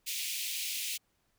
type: high-pass noise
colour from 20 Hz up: pink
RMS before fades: -36 dBFS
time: 0.06-0.98 s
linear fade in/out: 20 ms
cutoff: 2300 Hz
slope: 48 dB/octave
effects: pink hiss -75 dBFS RMS until 1.38 s